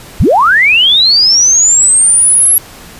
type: linear sweep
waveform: sine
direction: up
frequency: 35.27 to 11360 Hz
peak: -4 dBFS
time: 0.2-2.58 s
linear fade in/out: 0 ms
effects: pink hiss -33 dBFS RMS until 2.99 s + resampled to 32000 Hz